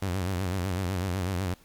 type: tone with vibrato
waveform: sawtooth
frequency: 92.5 Hz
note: F#2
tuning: in tune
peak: -23 dBFS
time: 0.02-1.54 s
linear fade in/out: 5 ms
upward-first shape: sine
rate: 8 Hz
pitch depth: 110 cents each way
effects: pink hiss -58 dBFS RMS until 1.64 s + MP3 96 kbps